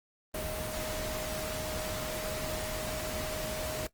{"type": "tone in noise", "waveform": "sine", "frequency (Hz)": 623, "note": "D#5", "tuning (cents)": 2, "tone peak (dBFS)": -38, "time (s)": [0.34, 3.87], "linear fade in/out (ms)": 5, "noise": "pink", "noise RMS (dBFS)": -37, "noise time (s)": [0.34, 3.87], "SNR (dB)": -4, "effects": ["noise-tail reverb RT60 0.1 s tail -17 dB re dry", "Opus 24 kbps"]}